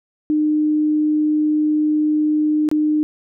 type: tone with dropouts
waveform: sine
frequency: 304 Hz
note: D#4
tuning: 40 cents flat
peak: -14 dBFS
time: 0.3-3.03 s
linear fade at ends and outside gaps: 0 ms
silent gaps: 2.689-2.714 s
effects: none